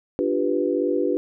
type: chord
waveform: sine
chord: G dominant seventh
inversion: second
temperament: equal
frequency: 293.7 / 349.2 / 392 / 493.9 Hz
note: D4 / F4 / G4 / B4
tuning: 0 / 0 / 0 / 0 cents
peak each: -25 dBFS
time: 0.19-1.17 s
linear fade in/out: 0 ms
effects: none